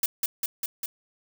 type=noise with echo; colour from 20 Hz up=blue; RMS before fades=-23 dBFS; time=0.03-0.06 s; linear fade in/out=2 ms; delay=200 ms; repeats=4; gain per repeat=-2 dB; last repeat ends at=0.86 s; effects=none